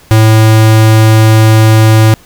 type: tone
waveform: square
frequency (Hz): 110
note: A2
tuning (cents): 0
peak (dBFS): -3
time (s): 0.11-2.14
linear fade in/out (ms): 0
effects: pink hiss -41 dBFS RMS until 2.25 s